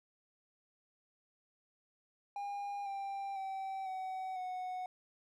triangle tone with pitch steps, 808 / 789.5 / 771.5 / 753.9 / 736.7 Hz, G#5 / G5 / G5 / F#5 / F#5, -48 / +12 / -28 / +32 / -8 cents, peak -36 dBFS, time 2.36-4.86 s, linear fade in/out 2 ms, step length 500 ms, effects none

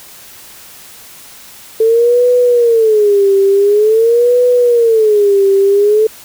sine tone with vibrato, 440 Hz, A4, in tune, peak -6 dBFS, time 1.8-6.07 s, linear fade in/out 5 ms, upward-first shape sine, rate 0.47 Hz, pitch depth 200 cents each way, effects white hiss -36 dBFS RMS until 6.24 s

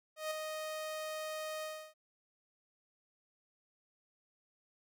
sawtooth tone with ADSR envelope, 622.3 Hz, D#5, in tune, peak -30 dBFS, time 0.16-1.94 s, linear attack 150 ms, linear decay 6 ms, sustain -5 dB, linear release 310 ms, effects none

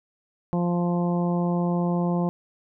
harmonic tone, 174.61 Hz, F3, in tune, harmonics 1 / 2 / 3 / 4 / 5 / 6, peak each -22 / -30 / -32 / -34 / -35 / -38 dBFS, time 0.53-2.29 s, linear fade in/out 0 ms, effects none

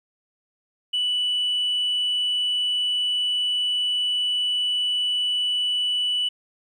sine tone, 2965 Hz, F#7, 3 cents sharp, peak -19 dBFS, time 0.93-6.29 s, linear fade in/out 10 ms, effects tanh soft clip ceiling -18 dBFS + 10-bit

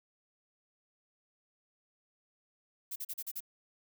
violet noise bursts, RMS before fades -39 dBFS, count 6, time 2.91-3.405 s, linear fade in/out 10 ms, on 50 ms, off 39 ms, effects none

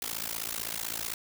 white noise with amplitude modulation, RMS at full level -31 dBFS, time 0.02-1.14 s, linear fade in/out 2 ms, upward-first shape sine, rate 55.7 Hz, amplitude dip 100%, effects none

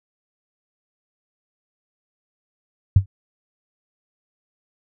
sine tone with exponential decay, 96.5 Hz, G2, 27 cents flat, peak -5 dBFS, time 2.96-3.06 s, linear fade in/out 5 ms, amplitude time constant 20 ms, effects none

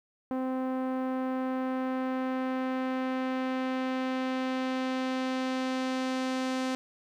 sawtooth tone with low-pass filter sweep, 259.2 Hz, C4, 16 cents flat, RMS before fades -31 dBFS, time 0.31-6.75 s, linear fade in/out 0 ms, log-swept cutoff 970 to 6800 Hz, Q 0.8, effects 11-bit

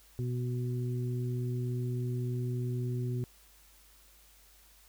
harmonic tone, 123.47 Hz, B2, in tune, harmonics 1 / 2 / 3, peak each -31 / -41 / -41 dBFS, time 0.19-3.24 s, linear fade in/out 0 ms, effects added 50 Hz sine -62 dBFS peak until 4.88 s + white hiss -61 dBFS RMS until 4.88 s

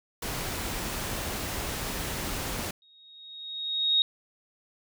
pink noise, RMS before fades -33 dBFS, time 0.22-2.71 s, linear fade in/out 5 ms
sine tone with exponential growth, 3752 Hz, A#7, 11 cents sharp, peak -18 dBFS, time 2.82-4.02 s, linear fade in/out 1 ms, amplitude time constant 260 ms
effects none

